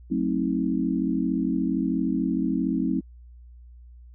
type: chord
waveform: sine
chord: F# diminished seventh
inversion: none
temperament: just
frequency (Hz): 185 / 222 / 266.4 / 319.7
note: F#3 / A3 / C4 / Eb4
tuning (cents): 0 / +16 / +31 / +47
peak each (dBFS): -28 / -29 / -26 / -28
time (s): 0.1-3.01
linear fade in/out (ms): 20
effects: added 60 Hz sine -44 dBFS peak until 4.14 s